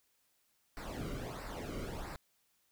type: noise with flanger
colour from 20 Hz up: brown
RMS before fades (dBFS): -42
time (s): 0.77-2.16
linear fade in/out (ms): 0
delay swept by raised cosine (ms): 0.3 to 1.19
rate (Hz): 1.5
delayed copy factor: -0.75
effects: white hiss -75 dBFS RMS until 2.71 s